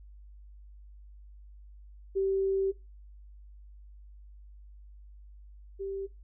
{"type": "tone pair in turn", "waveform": "sine", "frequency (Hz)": [387.4, 390.8], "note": ["G4", "G4"], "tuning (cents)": [-20, -5], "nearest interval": "unison", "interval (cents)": 15, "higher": "second", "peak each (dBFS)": [-25, -33], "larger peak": "first", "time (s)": [[2.15, 2.72], [5.79, 6.07]], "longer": "first", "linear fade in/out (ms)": 20, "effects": ["noise-tail reverb RT60 0.2 s tail -17 dB re dry", "added 50 Hz sine -48 dBFS peak until 6.23 s"]}